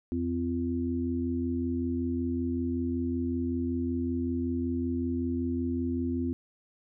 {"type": "harmonic tone", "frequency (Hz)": 85.3, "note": "F2", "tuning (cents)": -40, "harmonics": [1, 3, 4], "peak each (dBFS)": [-34, -29, -35], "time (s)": [0.12, 6.33], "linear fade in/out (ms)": 0, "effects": []}